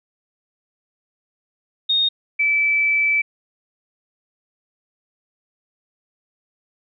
sine tone pair in turn, 3705 / 2313 Hz, A#7 / D7, -11 / -27 cents, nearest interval minor sixth, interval 816 cents, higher first, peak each -15 dBFS, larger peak neither, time 1.89-2.09 / 2.39-3.22 s, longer second, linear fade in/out 10 ms, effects none

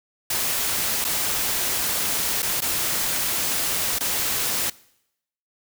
white noise with dropouts, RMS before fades -24 dBFS, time 0.3-4.7 s, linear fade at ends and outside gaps 5 ms, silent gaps 1.044-1.048 / 2.422-2.427 / 2.606-2.619 / 3.987-4.006 s, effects noise-tail reverb RT60 0.8 s tail -22 dB re dry

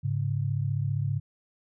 sine tone pair together, 104.9 / 140.02 Hz, G#2 / C#3, +18 / +18 cents, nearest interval perfect fourth, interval 500 cents, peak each -28 dBFS, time 0.03-1.2 s, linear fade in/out 20 ms, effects none

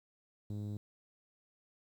sawtooth tone with low-pass filter, 103.83 Hz, G#2, in tune, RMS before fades -40 dBFS, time 0.5-0.77 s, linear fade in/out 0 ms, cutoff 300 Hz, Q 0.86, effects 11-bit

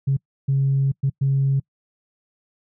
sine tone bursts at uneven times, 136.7 Hz, C#3, 24 cents flat, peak -15 dBFS, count 4, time 0.07-0.17 / 0.48-0.92 / 1.03-1.1 / 1.21-1.6 s, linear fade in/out 10 ms, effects noise-tail reverb RT60 0.1 s tail -26 dB re dry + tanh soft clip ceiling -12 dBFS

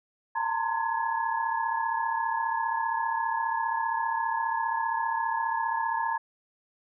sine tone cluster, 884 / 919 / 1035 / 1688 Hz, A5 / A#5 / C6 / G#6, +8 / -25 / -19 / +28 cents, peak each -34 / -28 / -33 / -34 dBFS, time 0.35-6.18 s, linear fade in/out 10 ms, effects none

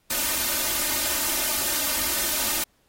white noise with comb filter, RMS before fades -25 dBFS, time 0.1-2.64 s, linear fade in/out 5 ms, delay 3.3 ms, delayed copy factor +0.95, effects pink hiss -66 dBFS RMS until 2.88 s + AAC 48 kbps

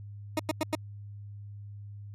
20% pulse tone bursts, 311.1 Hz, D#4, in tune, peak -21 dBFS, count 4, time 0.37-0.751 s, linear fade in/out 2 ms, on 24 ms, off 95 ms, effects added 102 Hz sine -41 dBFS peak until 2.14 s + resampled to 32000 Hz

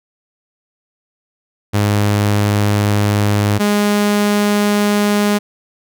sawtooth tone pair in turn, 103.2 / 206.4 Hz, G#2 / G#3, -10 / -10 cents, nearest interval octave, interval 1200 cents, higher second, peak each -8 dBFS, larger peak neither, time 1.73-3.59 / 3.59-5.39 s, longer first, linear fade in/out 20 ms, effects none

